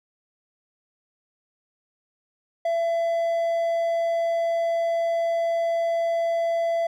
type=tone; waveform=triangle; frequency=671 Hz; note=E5; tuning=31 cents sharp; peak=-19 dBFS; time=2.65-6.87 s; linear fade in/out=5 ms; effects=none